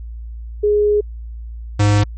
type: tone pair in turn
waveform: sine / square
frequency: 416.3 / 103.3 Hz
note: G#4 / G#2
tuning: +4 / -9 cents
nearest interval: 2 octaves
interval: 2413 cents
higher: first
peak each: -11 / -11 dBFS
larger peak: neither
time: 0.63-1.01 / 1.79-2.04 s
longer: first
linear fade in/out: 10 ms
effects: added 57 Hz sine -27 dBFS peak until 2.17 s + MP3 32 kbps